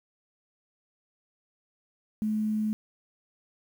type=tone with quantisation; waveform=sine; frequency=215 Hz; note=A3; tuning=40 cents flat; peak=-25 dBFS; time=2.22-2.73 s; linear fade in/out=0 ms; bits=9; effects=none